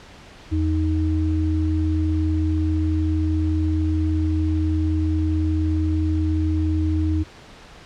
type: tone pair together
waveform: sine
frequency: 83.2 / 312.2 Hz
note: E2 / D#4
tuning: +17 / +6 cents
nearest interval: octave + major seventh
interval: 2289 cents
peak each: -19 / -23 dBFS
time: 0.51-7.24 s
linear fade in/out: 20 ms
effects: pink hiss -44 dBFS RMS until 7.85 s + low-pass 5000 Hz 12 dB/octave